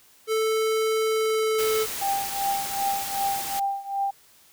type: tone with pitch glide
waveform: square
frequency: 440 to 436.7 Hz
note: A4 to A4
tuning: 0 to -13 cents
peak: -22 dBFS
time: 0.27-1.87 s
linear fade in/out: 50 ms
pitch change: -13 cents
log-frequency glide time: 1.03-1.73 s
type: noise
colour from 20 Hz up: white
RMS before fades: -32 dBFS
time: 1.58-3.6 s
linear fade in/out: 10 ms
type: tone with tremolo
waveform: sine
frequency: 792 Hz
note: G5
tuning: 18 cents sharp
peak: -21 dBFS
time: 2.01-4.11 s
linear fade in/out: 10 ms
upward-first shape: triangle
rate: 2.6 Hz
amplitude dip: 90%
effects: white hiss -56 dBFS RMS until 4.52 s